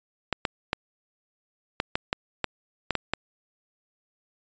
clicks, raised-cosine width 0.3 ms, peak -8 dBFS, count 10, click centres 0.327 / 0.452 / 0.731 / 1.801 / 1.955 / 2.129 / 2.443 / 2.907 / 2.953 / 3.136 s, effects resampled to 16000 Hz

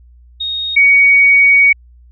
sine tone pair in turn, 3729 / 2245 Hz, A#7 / C#7, 0 / +21 cents, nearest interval major sixth, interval 879 cents, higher first, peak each -17 / -5 dBFS, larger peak second, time 0.4-0.76 / 0.76-1.73 s, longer second, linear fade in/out 10 ms, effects added 60 Hz sine -40 dBFS peak until 2.11 s

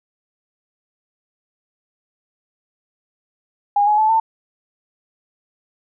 sine tone with pitch steps, 816 / 841.4 / 867.5 / 894.5 Hz, G#5 / G#5 / A5 / A5, -31 / +22 / -25 / +28 cents, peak -12 dBFS, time 3.76-4.2 s, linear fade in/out 5 ms, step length 110 ms, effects none

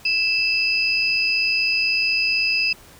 sine tone pair together, 2637 / 4978 Hz, E7 / D#8, 0 / 0 cents, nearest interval major seventh, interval 1100 cents, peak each -19 / -22 dBFS, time 0.05-2.73 s, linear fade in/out 5 ms, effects pink hiss -47 dBFS RMS until 2.99 s

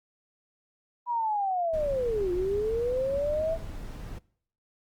sine linear two-way sweep, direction down then up, 980 to 349.2 to 665 Hz, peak -25 dBFS, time 1.06-3.58 s, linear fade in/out 50 ms, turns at 2.32 s
brown noise, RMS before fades -38 dBFS, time 1.73-4.19 s, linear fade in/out 10 ms
effects noise-tail reverb RT60 0.6 s tail -23 dB re dry + Opus 32 kbps

